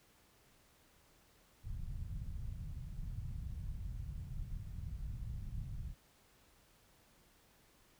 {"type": "low-pass noise", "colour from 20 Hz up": "pink", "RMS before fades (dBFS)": -43, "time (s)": [1.63, 5.95], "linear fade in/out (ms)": 50, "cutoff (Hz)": 140, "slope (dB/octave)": 24, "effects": ["pink hiss -68 dBFS RMS until 7.99 s"]}